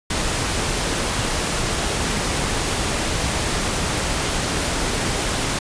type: noise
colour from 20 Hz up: pink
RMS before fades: -22 dBFS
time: 0.1-5.59 s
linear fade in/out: 5 ms
effects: resampled to 22050 Hz